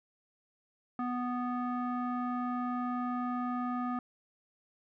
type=tone with low-pass filter; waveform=square; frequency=246.9 Hz; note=B3; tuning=in tune; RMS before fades=-34 dBFS; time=0.99-3.99 s; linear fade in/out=2 ms; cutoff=1200 Hz; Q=3.2; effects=none